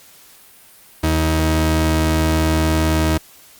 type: tone pair together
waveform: sawtooth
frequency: 79.25 / 158.5 Hz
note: D#2 / D#3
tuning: +32 / +32 cents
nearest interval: octave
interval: 1200 cents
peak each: -12 dBFS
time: 1.03-3.18 s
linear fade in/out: 10 ms
effects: white hiss -46 dBFS RMS until 3.59 s + Opus 48 kbps